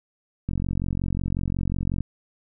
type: click train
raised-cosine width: 5 ms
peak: -14 dBFS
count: 70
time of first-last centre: 0.49-2.006 s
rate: 45.5 Hz
effects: none